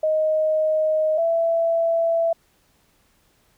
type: tone pair in turn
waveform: sine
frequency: 624 / 665.5 Hz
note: D#5 / E5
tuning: +5 / +16 cents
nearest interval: minor second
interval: 111 cents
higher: second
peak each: -17 dBFS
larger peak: neither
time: 0.03-1.18 / 1.18-2.33 s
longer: neither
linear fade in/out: 5 ms
effects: pink hiss -62 dBFS RMS until 3.57 s